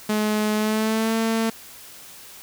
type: tone with pitch glide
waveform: sawtooth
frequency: 212.9 to 225 Hz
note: G#3 to A3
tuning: +43 to +39 cents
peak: -16 dBFS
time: 0.09-1.5 s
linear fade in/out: 5 ms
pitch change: +96 cents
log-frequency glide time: 0.55-1.15 s
effects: white hiss -43 dBFS RMS until 2.42 s